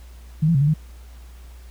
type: tone with pitch steps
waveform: sine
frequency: 155.5 / 168 / 135.6 / 145.3 / 154.6 Hz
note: D#3 / E3 / C#3 / D3 / D#3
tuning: -1 / +33 / -38 / -18 / -11 cents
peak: -14 dBFS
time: 0.42-0.74 s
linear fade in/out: 10 ms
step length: 64 ms
effects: added 60 Hz sine -39 dBFS peak until 1.7 s + pink hiss -53 dBFS RMS until 1.7 s